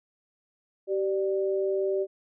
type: tone pair together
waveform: sine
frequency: 386 / 592.1 Hz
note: G4 / D5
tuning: -27 / +14 cents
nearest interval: perfect fifth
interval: 741 cents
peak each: -25 / -30 dBFS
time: 0.87-2.07 s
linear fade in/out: 50 ms
effects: none